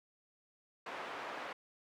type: band-pass noise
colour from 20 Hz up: pink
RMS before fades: -44 dBFS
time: 0.86-1.53 s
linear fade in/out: 5 ms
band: 540 to 2000 Hz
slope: 12 dB/octave
effects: none